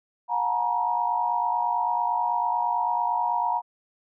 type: tone cluster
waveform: sine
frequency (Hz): 720 / 845 / 903 / 952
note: F#5 / G#5 / A5 / A#5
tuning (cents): -47 / +30 / +45 / +36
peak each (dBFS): -29 / -32 / -31 / -24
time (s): 0.28-3.62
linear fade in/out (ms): 50
effects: none